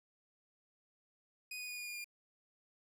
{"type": "tone with pitch steps", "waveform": "sawtooth", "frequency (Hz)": [2489, 2473, 2458, 2442, 2427, 2411], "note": ["D#7", "D#7", "D#7", "D#7", "D#7", "D7"], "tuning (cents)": [0, -11, -22, -33, -44, 45], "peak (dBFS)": -39, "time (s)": [1.51, 2.044], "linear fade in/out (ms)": 5, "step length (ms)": 89, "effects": []}